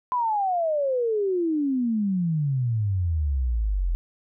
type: exponential sweep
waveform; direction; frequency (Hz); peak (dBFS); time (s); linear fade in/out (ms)
sine; down; 1019 to 41.2; -21; 0.12-3.95; 0
effects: none